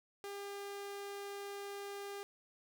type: tone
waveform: sawtooth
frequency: 401.4 Hz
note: G4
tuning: 41 cents sharp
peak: -39 dBFS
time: 0.24-2.23 s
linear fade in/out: 0 ms
effects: none